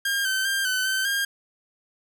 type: tone with pitch steps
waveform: sawtooth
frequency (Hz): 1610 / 1540 / 1592 / 1515 / 1540 / 1611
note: G6 / G6 / G6 / F#6 / G6 / G6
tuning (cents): +46 / -31 / +26 / +40 / -31 / +47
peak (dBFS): -19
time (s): 0.05-1.25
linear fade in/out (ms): 5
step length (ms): 200
effects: none